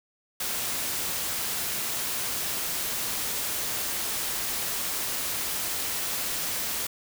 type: noise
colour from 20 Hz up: white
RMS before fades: -30 dBFS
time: 0.4-6.87 s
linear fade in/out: 5 ms
effects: none